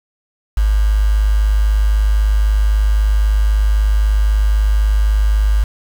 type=tone with quantisation; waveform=sine; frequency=51.91 Hz; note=G#1; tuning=in tune; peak=-10 dBFS; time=0.57-5.64 s; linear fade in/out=5 ms; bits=5; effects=none